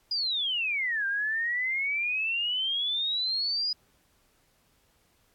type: exponential two-way sweep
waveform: sine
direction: down then up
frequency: 4978 to 1577 to 4978 Hz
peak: -26 dBFS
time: 0.11-3.73 s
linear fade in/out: 5 ms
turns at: 1.06 s
effects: pink hiss -67 dBFS RMS until 5.34 s + AAC 64 kbps